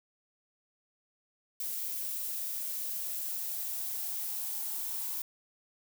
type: noise with high-pass filter sweep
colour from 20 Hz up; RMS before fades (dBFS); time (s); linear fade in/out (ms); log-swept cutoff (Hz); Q
violet; -36; 1.6-5.22; 2; 480 to 940; 9.2
effects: none